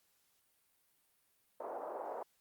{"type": "band-pass noise", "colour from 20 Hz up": "pink", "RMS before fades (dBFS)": -43, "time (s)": [1.6, 2.23], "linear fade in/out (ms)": 5, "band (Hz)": [480, 910], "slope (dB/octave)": 24, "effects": ["white hiss -75 dBFS RMS until 2.4 s", "Opus 48 kbps"]}